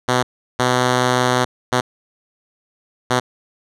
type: tone bursts at uneven times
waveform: 5% pulse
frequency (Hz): 125.5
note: B2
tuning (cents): +28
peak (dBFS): -3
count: 4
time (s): 0.08-0.23 / 0.59-1.45 / 1.72-1.81 / 3.1-3.2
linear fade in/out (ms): 10
effects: low-pass 8000 Hz 12 dB/octave